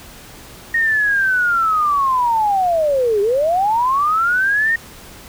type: linear two-way sweep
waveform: sine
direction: down then up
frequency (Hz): 1864.7 to 392 to 1864.7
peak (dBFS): -13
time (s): 0.74-4.76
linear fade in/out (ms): 5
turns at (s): 3.21
effects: pink hiss -39 dBFS RMS until 5.28 s